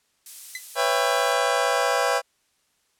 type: noise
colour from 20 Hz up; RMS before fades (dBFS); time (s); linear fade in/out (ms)
violet; -34; 0.26-1.33; 2
type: tone with exponential decay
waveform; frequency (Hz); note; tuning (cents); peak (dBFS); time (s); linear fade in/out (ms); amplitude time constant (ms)
sawtooth; 2020; B6; +39; -23; 0.55-0.64; 2; 18
type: chord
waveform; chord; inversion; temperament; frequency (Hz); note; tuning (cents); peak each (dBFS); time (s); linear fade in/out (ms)
25% pulse; C# half-diminished seventh; third; just; 498.9 / 554.4 / 665.2 / 798.3; B4 / C#5 / E5 / G5; +17 / 0 / +16 / +31; -22; 0.75-2.22; 50
effects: white hiss -68 dBFS RMS until 2.99 s + low-pass 10000 Hz 12 dB/octave